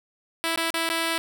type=tone with dropouts; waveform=5% pulse; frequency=329.6 Hz; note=E4; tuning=in tune; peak=-12 dBFS; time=0.44-1.18 s; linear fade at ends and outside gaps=0 ms; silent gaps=0.559-0.574 / 0.704-0.741 / 0.891-0.9 s; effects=none